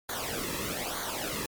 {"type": "noise with flanger", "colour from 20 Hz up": "pink", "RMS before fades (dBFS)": -34, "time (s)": [0.09, 1.46], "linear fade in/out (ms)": 2, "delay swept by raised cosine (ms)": [0.37, 1.37], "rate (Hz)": 1.1, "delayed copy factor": -0.75, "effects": ["MP3 96 kbps"]}